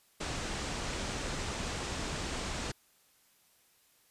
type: low-pass noise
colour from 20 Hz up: pink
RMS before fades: -37 dBFS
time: 0.2-2.72 s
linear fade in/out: 10 ms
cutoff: 8500 Hz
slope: 48 dB/octave
effects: white hiss -67 dBFS RMS until 4.1 s + resampled to 32000 Hz